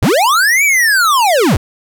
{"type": "linear two-way sweep", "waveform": "square", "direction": "up then down", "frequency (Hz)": [55, 2349, 55], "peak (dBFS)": -9, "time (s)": [0.02, 1.57], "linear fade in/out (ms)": 5, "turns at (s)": 0.64, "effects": []}